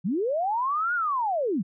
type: linear two-way sweep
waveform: sine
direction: up then down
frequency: 153.2 to 1469 to 153.2 Hz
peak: -23 dBFS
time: 0.04-1.63 s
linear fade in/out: 20 ms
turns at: 0.94 s
effects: none